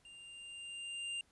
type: tone with level ramp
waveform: square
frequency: 2794 Hz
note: F7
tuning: in tune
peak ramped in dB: -54 to -38 dBFS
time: 0.05-1.21 s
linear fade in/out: 2 ms
effects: pink hiss -71 dBFS RMS until 1.31 s + resampled to 24000 Hz